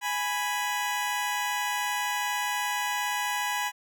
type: tone pair together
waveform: 20% pulse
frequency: 830.6 / 987.8 Hz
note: G#5 / B5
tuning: 0 / 0 cents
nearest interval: minor third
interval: 300 cents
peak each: -25 dBFS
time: 0.01-3.72 s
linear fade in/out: 50 ms
effects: none